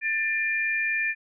sine tone pair together, 1778 / 2393 Hz, A6 / D7, +18 / +32 cents, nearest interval perfect fourth, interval 514 cents, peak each -26 dBFS, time 0.01-1.15 s, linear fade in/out 50 ms, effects none

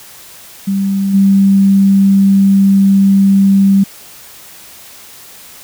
sine tone with level steps, 196 Hz, G3, in tune, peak -11 / -5 dBFS, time 0.67-3.84 s, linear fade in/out 10 ms, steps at 1.13 s, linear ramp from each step 20 ms, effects white hiss -36 dBFS RMS until 5.63 s

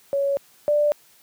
sine tone pair in turn, 558 / 590.5 Hz, C#5 / D5, +11 / +9 cents, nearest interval minor second, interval 98 cents, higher second, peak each -19 / -16 dBFS, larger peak second, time 0.13-0.37 / 0.68-0.92 s, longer neither, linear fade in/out 0 ms, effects white hiss -55 dBFS RMS until 1.22 s + high-pass 80 Hz 12 dB/octave

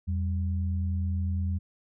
sine tone pair together, 85.16 / 194.3 Hz, F2 / G3, -43 / -15 cents, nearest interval octave + major second, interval 1428 cents, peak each -26 / -35 dBFS, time 0.07-1.59 s, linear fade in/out 20 ms, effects none

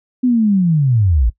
sine linear sweep, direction down, 257.1 to 50.1 Hz, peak -10 dBFS, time 0.23-1.3 s, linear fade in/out 10 ms, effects noise-tail reverb RT60 0.1 s tail -20 dB re dry

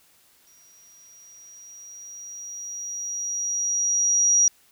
sine tone with exponential growth, 5750 Hz, F8, 50 cents sharp, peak -14 dBFS, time 0.47-4.48 s, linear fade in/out 1 ms, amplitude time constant 870 ms, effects white hiss -59 dBFS RMS until 4.71 s

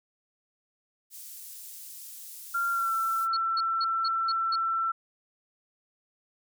pink high-pass noise, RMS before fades -44 dBFS, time 1.1-3.28 s, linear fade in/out 50 ms, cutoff 9100 Hz, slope 12 dB/octave
sine tone with pitch glide, 1383 to 1340.5 Hz, F6 to E6, -17 to +29 cents, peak -25 dBFS, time 2.54-4.92 s, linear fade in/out 10 ms, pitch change -54 cents, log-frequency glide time 2.72-2.92 s
sine tone bursts, 4350 Hz, C#8, 33 cents flat, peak -29 dBFS, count 6, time 3.33-4.558 s, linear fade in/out 5 ms, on 38 ms, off 200 ms
effects none

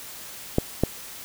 clicks, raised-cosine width 2 ms, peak -5 dBFS, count 2, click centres 0.584 / 0.836 s, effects white hiss -40 dBFS RMS until 1.24 s

